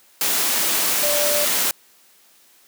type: tone in noise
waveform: sine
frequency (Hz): 587.3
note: D5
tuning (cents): 0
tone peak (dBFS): -22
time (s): 1.03-1.45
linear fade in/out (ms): 2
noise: white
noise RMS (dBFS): -20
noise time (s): 0.21-1.71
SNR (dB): -5
effects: white hiss -54 dBFS RMS until 2.67 s + high-pass 200 Hz 12 dB/octave